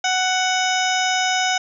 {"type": "harmonic tone", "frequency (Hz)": 743, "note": "F#5", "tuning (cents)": 7, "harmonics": [1, 2, 3, 4, 5, 7, 8, 9], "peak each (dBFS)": [-21, -24, -26, -27, -28, -29, -30, -31], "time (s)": [0.04, 1.58], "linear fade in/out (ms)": 5, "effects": []}